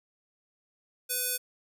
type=tone with band-pass filter; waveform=square; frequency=499.7 Hz; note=B4; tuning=20 cents sharp; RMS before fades=-31 dBFS; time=1.09-1.38 s; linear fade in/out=20 ms; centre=12000 Hz; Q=1.4; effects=none